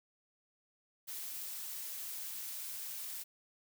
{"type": "noise", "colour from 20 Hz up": "blue", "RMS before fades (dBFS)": -43, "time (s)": [1.07, 3.24], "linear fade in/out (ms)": 20, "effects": []}